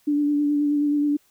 sine tone with vibrato, 292.1 Hz, D4, 9 cents flat, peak -18 dBFS, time 0.07-1.17 s, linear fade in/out 10 ms, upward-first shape sine, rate 9.4 Hz, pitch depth 21 cents each way, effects white hiss -62 dBFS RMS until 1.3 s

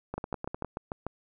two click trains, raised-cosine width 1 ms, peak -19 / -20 dBFS, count 7 / 6, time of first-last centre 0.18-1.066 / 0.14-0.647 s, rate 6.77 / 9.87 Hz, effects none

